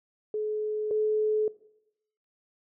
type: tone pair in turn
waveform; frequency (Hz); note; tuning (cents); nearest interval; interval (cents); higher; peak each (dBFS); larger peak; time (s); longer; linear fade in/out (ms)
sine; 426.9 / 429.1; G#4 / A4; +48 / -43; unison; 9; second; -27 / -23; second; 0.34-0.91 / 0.91-1.48; neither; 2
effects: noise-tail reverb RT60 0.8 s tail -19 dB re dry